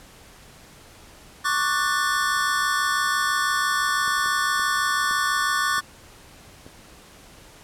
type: chord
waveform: square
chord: D major seventh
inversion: third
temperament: equal with one note detuned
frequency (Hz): 1108.7 / 1174.7 / 1480 / 1776.3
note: C#6 / D6 / F#6 / A6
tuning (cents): 0 / 0 / 0 / +16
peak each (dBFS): -27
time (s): 1.44-5.81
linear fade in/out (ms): 20
type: clicks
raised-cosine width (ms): 2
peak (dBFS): -29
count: 6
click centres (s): 4.079 / 4.26 / 4.596 / 5.111 / 5.781 / 6.665
effects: pink hiss -48 dBFS RMS until 7.63 s + low-pass 12000 Hz 12 dB/octave